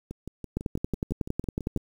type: two click trains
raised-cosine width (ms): 3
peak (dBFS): -14 / -23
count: 14 / 11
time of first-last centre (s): 0.57-1.763 / 0.11-1.774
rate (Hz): 10.9 / 6.01
effects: 8-bit